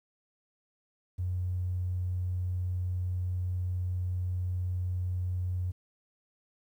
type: tone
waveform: triangle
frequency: 90.5 Hz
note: F#2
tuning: 38 cents flat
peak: -25 dBFS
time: 1.18-5.72 s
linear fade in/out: 20 ms
effects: tanh soft clip ceiling -27 dBFS + 11-bit